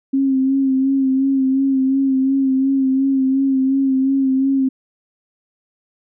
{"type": "tone with vibrato", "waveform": "sine", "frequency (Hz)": 267.7, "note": "C4", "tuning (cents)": 40, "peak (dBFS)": -13, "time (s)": [0.13, 4.69], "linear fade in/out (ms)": 10, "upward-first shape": "sine", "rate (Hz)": 2.8, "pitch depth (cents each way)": 33, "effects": []}